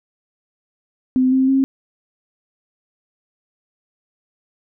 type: tone with pitch steps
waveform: sine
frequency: 257.2 / 262.8 / 268.4 Hz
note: C4 / C4 / C4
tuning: -30 / +8 / +44 cents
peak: -12 dBFS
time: 1.16-1.64 s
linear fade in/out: 0 ms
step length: 160 ms
effects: none